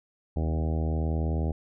harmonic tone with a mistuned harmonic, 79.4 Hz, D#2, 36 cents sharp, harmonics 1 / 2 / 3 / 4 / 5 / 6 / 7 / 8 / 9 / 10, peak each -26 / -32 / -36 / -38 / -40 / -42 / -43 / -44 / -45 / -46 dBFS, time 0.36-1.52 s, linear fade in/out 5 ms, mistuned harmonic 1, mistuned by -57 cents, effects none

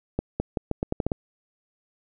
accelerating click train, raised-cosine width 2 ms, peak -11 dBFS, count 9, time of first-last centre 0.19-1.118 s, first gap 210 ms, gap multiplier 0.82, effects none

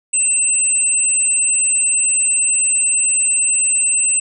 sine tone pair together, 2700 / 8091 Hz, E7 / B8, +41 / +41 cents, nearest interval octave + perfect fifth, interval 1900 cents, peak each -23 / -13 dBFS, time 0.13-4.2 s, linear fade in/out 10 ms, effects none

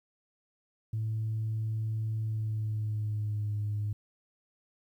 sine tone with pitch glide, 110 to 104.49 Hz, A2 to G#2, 0 to +11 cents, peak -28 dBFS, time 0.93-3.93 s, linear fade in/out 5 ms, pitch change -89 cents, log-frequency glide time 2.21-3.53 s, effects tanh soft clip ceiling -26 dBFS + 11-bit

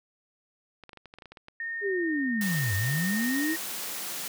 clicks, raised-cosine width 0.3 ms, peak -30 dBFS, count 12, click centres 0.837 / 0.893 / 0.932 / 0.973 / 1.057 / 1.139 / 1.186 / 1.222 / 1.257 / 1.32 / 1.372 / 1.484 s
sine tone with pitch glide, 1835 to 1855.2 Hz, A#6 to A#6, -28 to -9 cents, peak -31 dBFS, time 1.6-3.56 s, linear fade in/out 2 ms, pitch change +19 cents, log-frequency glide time 3.05-3.37 s
sine linear two-way sweep, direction down then up, 415.3 to 92.5 to 334.9 Hz, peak -26 dBFS, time 1.81-3.57 s, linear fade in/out 50 ms, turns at 2.75 s
white high-pass noise, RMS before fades -35 dBFS, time 2.41-4.28 s, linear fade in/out 2 ms, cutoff 140 Hz, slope 96 dB/octave
effects none

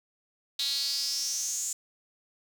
sawtooth tone with high-pass filter sweep, 278 Hz, C#4, 5 cents sharp, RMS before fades -31 dBFS, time 0.59-1.73 s, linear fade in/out 5 ms, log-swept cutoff 3900 to 7300 Hz, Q 7.3, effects none

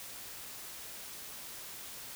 silence, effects white hiss -46 dBFS RMS until 2.15 s

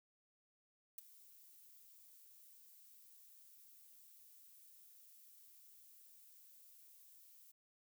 violet noise with ADSR envelope, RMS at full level -45 dBFS, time 0.98-7.52 s, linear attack 4 ms, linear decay 13 ms, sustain -18 dB, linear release 11 ms, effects none

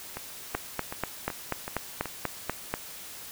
two click trains, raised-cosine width 0.5 ms, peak -12 / -19 dBFS, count 10 / 6, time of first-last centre 0.55-2.74 / 0.17-2.057 s, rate 4.11 / 2.65 Hz, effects white hiss -43 dBFS RMS until 3.31 s

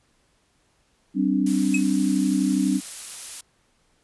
sine chord, G suspended fourth, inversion none, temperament equal with one note detuned, 192.96 / 261.6 / 293.7 Hz, G3 / C4 / D4, -27 / 0 / 0 cents, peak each -23 dBFS, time 1.14-2.81 s, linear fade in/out 50 ms
blue noise, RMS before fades -33 dBFS, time 1.46-3.41 s, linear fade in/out 5 ms
square tone with exponential decay, 2553 Hz, D#7, 44 cents sharp, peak -20 dBFS, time 1.74-1.85 s, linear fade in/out 5 ms, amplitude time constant 23 ms
effects pink hiss -65 dBFS RMS until 4.03 s + resampled to 24000 Hz

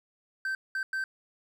triangle tone bursts at uneven times, 1553 Hz, G6, 17 cents flat, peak -27 dBFS, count 3, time 0.45-0.55 / 0.75-0.83 / 0.93-1.04 s, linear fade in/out 2 ms, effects none

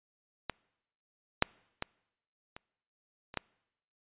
clicks, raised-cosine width 0.3 ms, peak -17 / -6 / -17 / -28 / -28 / -15 dBFS, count 6, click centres 0.497 / 1.424 / 1.824 / 2.565 / 3.341 / 3.373 s, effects noise-tail reverb RT60 0.9 s tail -26 dB re dry + resampled to 8000 Hz

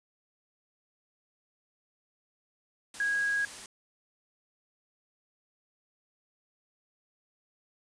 sine tone in noise, 1647 Hz, G#6, 15 cents flat, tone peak -26 dBFS, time 3-3.45 s, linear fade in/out 2 ms, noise white, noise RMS -44 dBFS, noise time 2.94-3.66 s, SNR +15 dB, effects resampled to 22050 Hz

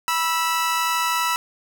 sawtooth tone pair together, 976.9 / 1320 Hz, B5 / E6, -19 / +2 cents, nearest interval perfect fourth, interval 521 cents, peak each -19 dBFS, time 0.08-1.36 s, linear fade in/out 0 ms, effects none

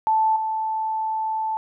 sine tone with level steps, 878 Hz, A5, 4 cents flat, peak -16 / -22 dBFS, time 0.07-1.57 s, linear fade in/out 0 ms, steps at 0.36 s, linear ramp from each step 2 ms, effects none

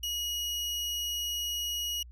30% pulse tone, 2900 Hz, F#7, 35 cents flat, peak -28 dBFS, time 0.03-2.03 s, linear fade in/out 5 ms, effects added 60 Hz sine -46 dBFS peak until 2.11 s

